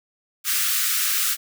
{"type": "high-pass noise", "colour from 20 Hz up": "white", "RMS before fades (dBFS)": -22, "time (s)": [0.44, 1.37], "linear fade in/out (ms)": 50, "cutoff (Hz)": 1200, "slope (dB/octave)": 96, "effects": []}